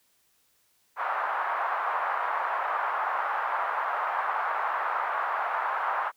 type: band-pass noise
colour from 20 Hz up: white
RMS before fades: -29 dBFS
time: 0.96-6.12 s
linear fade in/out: 50 ms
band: 770 to 1300 Hz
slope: 24 dB/octave
effects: white hiss -68 dBFS RMS until 6.16 s